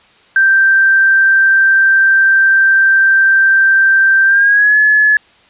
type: tone with pitch glide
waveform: sine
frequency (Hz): 1568 to 1709.9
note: G6 to A6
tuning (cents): 0 to -50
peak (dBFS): -6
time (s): 0.36-5.17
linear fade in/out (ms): 2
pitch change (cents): +150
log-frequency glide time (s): 4.25-4.77
effects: white hiss -47 dBFS RMS until 5.49 s + resampled to 8000 Hz